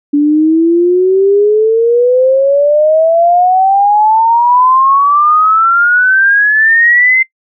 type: exponential sweep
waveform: sine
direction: up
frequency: 287.1 to 2086 Hz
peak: -5 dBFS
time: 0.13-7.23 s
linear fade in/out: 10 ms
effects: noise-tail reverb RT60 0.1 s tail -21 dB re dry